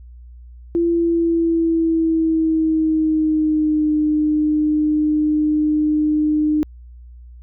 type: tone with pitch glide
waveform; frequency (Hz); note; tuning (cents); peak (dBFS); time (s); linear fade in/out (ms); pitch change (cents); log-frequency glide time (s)
sine; 339.2 to 303.9; E4 to D#4; +50 to -41; -14; 0.75-6.63; 0; -191; 0.88-3.93
effects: added 60 Hz sine -37 dBFS peak until 7.42 s